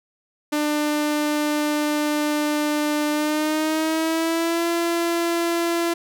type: tone with pitch glide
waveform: sawtooth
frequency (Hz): 298.6 to 339.1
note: D4 to E4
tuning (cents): +29 to +49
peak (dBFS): -16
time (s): 0.52-5.94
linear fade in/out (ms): 10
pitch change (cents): +220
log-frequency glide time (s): 3.12-4.67
effects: none